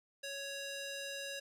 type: tone with band-pass filter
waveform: square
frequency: 556 Hz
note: C#5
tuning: 5 cents sharp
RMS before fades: -43 dBFS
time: 0.23-1.4 s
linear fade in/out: 10 ms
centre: 4400 Hz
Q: 0.63
effects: none